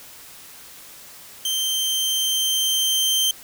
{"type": "tone with level ramp", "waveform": "sawtooth", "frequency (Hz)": 3131, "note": "G7", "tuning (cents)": -3, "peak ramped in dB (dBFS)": [-18, -14], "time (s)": [1.45, 3.31], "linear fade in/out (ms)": 2, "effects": ["white hiss -43 dBFS RMS until 3.43 s"]}